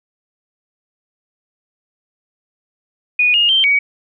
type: tone with pitch steps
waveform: sine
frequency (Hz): 2466 / 2848 / 3135 / 2257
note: D#7 / F7 / G7 / C#7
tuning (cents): -16 / +33 / -1 / +31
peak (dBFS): -10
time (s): 3.19-3.79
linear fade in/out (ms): 5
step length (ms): 150
effects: none